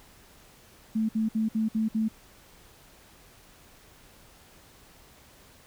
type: tone bursts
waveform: sine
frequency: 220 Hz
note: A3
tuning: in tune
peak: -23 dBFS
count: 6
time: 0.95-2.085 s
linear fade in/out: 10 ms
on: 140 ms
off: 59 ms
effects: pink hiss -55 dBFS RMS until 5.66 s